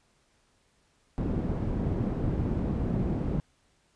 white low-pass noise, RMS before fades -29 dBFS, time 1.18-3.4 s, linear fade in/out 0 ms, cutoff 220 Hz, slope 12 dB/octave, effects pink hiss -68 dBFS RMS until 3.95 s + resampled to 22050 Hz

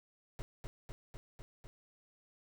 brown noise with echo, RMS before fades -41 dBFS, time 0.39-0.42 s, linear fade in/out 0 ms, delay 250 ms, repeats 5, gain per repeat -2 dB, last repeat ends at 1.67 s, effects none

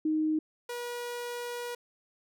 sine / sawtooth tone pair in turn, 311.1 / 482.3 Hz, D#4 / B4, 0 / -41 cents, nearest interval minor sixth, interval 759 cents, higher second, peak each -25 / -31 dBFS, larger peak first, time 0.05-0.39 / 0.69-1.75 s, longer second, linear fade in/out 5 ms, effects none

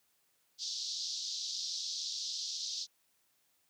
white band-pass noise, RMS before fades -39 dBFS, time 0.58-2.87 s, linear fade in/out 50 ms, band 3700 to 5900 Hz, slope 48 dB/octave, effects white hiss -74 dBFS RMS until 3.69 s + high-pass 80 Hz 12 dB/octave

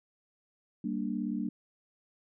sine chord, G minor, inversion none, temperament equal, 196 / 233.1 / 293.7 Hz, G3 / Bb3 / D4, 0 / 0 / 0 cents, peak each -35 / -34 / -36 dBFS, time 0.84-1.49 s, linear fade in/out 5 ms, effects none

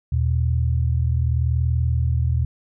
sine tone pair together, 79.23 / 120 Hz, D#2 / B2, +32 / -49 cents, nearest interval perfect fifth, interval 719 cents, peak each -19 / -21 dBFS, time 0.12-2.45 s, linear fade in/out 5 ms, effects none

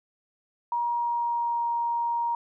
sine tone with pitch glide, 950 to 940.2 Hz, A#5 to A#5, +33 to +15 cents, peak -24 dBFS, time 0.72-2.35 s, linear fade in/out 2 ms, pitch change -18 cents, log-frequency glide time 0.85-1.67 s, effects none

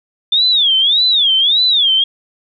sine tone with vibrato, 3520 Hz, A7, in tune, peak -9 dBFS, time 0.32-2.04 s, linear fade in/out 5 ms, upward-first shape sine, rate 1.7 Hz, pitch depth 230 cents each way, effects none

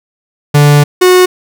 45% pulse tone pair in turn, 146 / 365.5 Hz, D3 / F#4, -10 / -21 cents, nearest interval octave + major third, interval 1589 cents, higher second, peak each -3 dBFS, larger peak neither, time 0.54-0.84 / 1.01-1.26 s, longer first, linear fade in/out 10 ms, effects none

